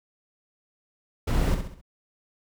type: noise with echo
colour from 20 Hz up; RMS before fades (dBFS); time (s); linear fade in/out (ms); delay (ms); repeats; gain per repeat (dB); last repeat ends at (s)
brown; -23; 1.27-1.55; 10; 66; 4; -7; 1.814
effects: none